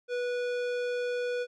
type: tone with tanh clipping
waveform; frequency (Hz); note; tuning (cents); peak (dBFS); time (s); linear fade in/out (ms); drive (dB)
sine; 489.8; B4; -14; -31; 0.08-1.47; 50; 17
effects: none